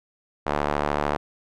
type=tone with band-pass filter; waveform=sawtooth; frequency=73.42 Hz; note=D2; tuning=in tune; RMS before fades=-25 dBFS; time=0.46-1.17 s; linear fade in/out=10 ms; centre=880 Hz; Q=1.1; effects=none